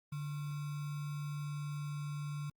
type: tone with sample-and-hold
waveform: sine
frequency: 146.5 Hz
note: D3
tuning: 4 cents flat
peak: -37 dBFS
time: 0.12-2.5 s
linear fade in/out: 5 ms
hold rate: 1225 Hz
effects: Opus 32 kbps